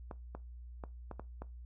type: clicks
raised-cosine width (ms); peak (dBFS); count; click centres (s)
1; -29; 6; 0.112 / 0.35 / 0.838 / 1.113 / 1.196 / 1.42
effects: noise-tail reverb RT60 0.2 s tail -18 dB re dry + added 60 Hz sine -46 dBFS peak until 1.65 s